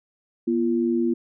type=tone pair together; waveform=sine; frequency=240.5 / 343.1 Hz; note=B3 / F4; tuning=-46 / -31 cents; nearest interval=tritone; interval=615 cents; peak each=-22 dBFS; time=0.47-1.14 s; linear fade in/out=10 ms; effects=none